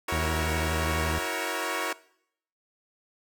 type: chord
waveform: 10% pulse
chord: F# dominant seventh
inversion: third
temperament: equal with one note detuned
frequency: 324.5 / 370 / 466.2 / 554.4 Hz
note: E4 / F#4 / A#4 / C#5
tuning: -27 / 0 / 0 / 0 cents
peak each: -26 dBFS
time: 0.08-1.93 s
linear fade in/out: 5 ms
type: tone with vibrato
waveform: sawtooth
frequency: 79 Hz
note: D#2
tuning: 27 cents sharp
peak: -24 dBFS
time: 0.12-1.19 s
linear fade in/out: 5 ms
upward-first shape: triangle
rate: 12 Hz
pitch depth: 72 cents each way
effects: noise-tail reverb RT60 0.7 s tail -20 dB re dry